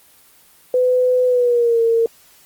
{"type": "tone with pitch glide", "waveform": "sine", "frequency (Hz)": [503, 458.6], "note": ["B4", "A#4"], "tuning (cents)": [32, -28], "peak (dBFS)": -12, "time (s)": [0.74, 2.06], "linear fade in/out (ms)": 2, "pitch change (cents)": -160, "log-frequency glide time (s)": [1.26, 1.81], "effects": ["white hiss -50 dBFS RMS until 2.45 s", "Opus 24 kbps"]}